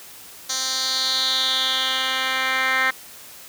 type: tone with band-pass filter sweep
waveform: 10% pulse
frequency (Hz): 261.6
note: C4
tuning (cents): 0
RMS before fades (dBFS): -22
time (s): 0.49-2.91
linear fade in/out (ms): 10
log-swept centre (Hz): 5500 to 2000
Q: 3.9
effects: white hiss -42 dBFS RMS until 3.48 s + high-pass 60 Hz 12 dB/octave